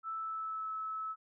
sine tone with pitch glide, 1318.5 to 1300.3 Hz, E6 to E6, 0 to -24 cents, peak -36 dBFS, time 0.03-1.16 s, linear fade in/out 50 ms, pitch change -24 cents, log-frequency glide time 0.14-0.71 s, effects none

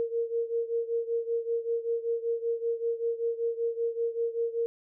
sine beating tone pair, 462.3 / 467.5 Hz, A#4 / A#4, -14 / +5 cents, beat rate 5.2 Hz, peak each -29 / -32 dBFS, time 0-4.66 s, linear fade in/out 0 ms, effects none

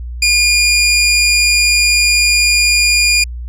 20% pulse tone, 2424 Hz, D#7, 46 cents flat, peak -4 dBFS, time 0.22-3.24 s, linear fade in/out 5 ms, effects added 60 Hz sine -22 dBFS peak until 3.48 s + resampled to 32000 Hz

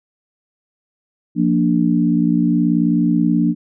sine chord, Bb major, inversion second, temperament equal, 174.61 / 233.1 / 293.7 Hz, F3 / Bb3 / D4, 0 / 0 / 0 cents, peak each -17 dBFS, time 1.35-3.55 s, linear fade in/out 50 ms, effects none

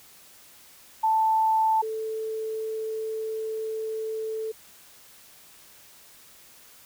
sine tone pair in turn, 882 / 440.1 Hz, A5 / A4, +4 / 0 cents, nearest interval octave, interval 1204 cents, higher first, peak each -19 / -28 dBFS, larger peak first, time 1.03-1.82 / 1.82-4.52 s, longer second, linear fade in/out 10 ms, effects white hiss -52 dBFS RMS until 6.85 s

